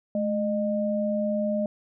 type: tone pair together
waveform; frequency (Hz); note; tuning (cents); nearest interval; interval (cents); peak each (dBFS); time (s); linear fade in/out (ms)
sine; 213.6 / 611; G#3 / D#5; +49 / -32; octave + tritone; 1819; -26; 0.15-1.66; 2
effects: none